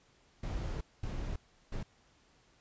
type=noise bursts at uneven times; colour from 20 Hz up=brown; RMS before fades=-37 dBFS; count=3; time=0.43-0.81 / 1.03-1.36 / 1.72-1.83 s; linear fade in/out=5 ms; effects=pink hiss -67 dBFS RMS until 2.6 s + resampled to 16000 Hz